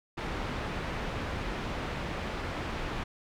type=low-pass noise; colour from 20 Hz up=pink; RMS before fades=-35 dBFS; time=0.17-3.04 s; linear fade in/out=10 ms; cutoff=2700 Hz; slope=12 dB/octave; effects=none